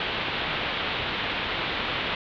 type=low-pass noise; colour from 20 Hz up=white; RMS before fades=-29 dBFS; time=0-2.15 s; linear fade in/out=2 ms; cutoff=3700 Hz; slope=48 dB/octave; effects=none